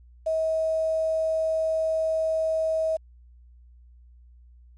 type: tone with quantisation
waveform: sine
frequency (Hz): 640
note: D#5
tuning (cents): +49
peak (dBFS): -22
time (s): 0.26-2.97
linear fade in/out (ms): 10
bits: 8
effects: added 60 Hz sine -49 dBFS peak until 4.77 s + resampled to 22050 Hz